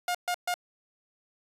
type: tone bursts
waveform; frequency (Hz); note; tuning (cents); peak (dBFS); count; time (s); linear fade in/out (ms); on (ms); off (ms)
sawtooth; 712; F5; +33; -23; 3; 0.08-0.541; 2; 67; 130
effects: resampled to 32000 Hz